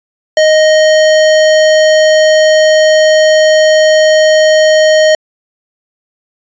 square tone, 622.3 Hz, D#5, in tune, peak -5 dBFS, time 0.37-5.15 s, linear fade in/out 2 ms, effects resampled to 16000 Hz

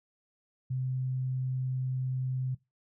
sine tone, 129.3 Hz, C3, 20 cents flat, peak -29 dBFS, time 0.7-2.55 s, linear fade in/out 10 ms, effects noise-tail reverb RT60 0.2 s tail -19 dB re dry

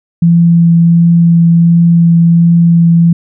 sine tone with vibrato, 168.9 Hz, E3, 42 cents sharp, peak -3 dBFS, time 0.22-3.13 s, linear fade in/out 5 ms, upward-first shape triangle, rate 1.4 Hz, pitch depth 10 cents each way, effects none

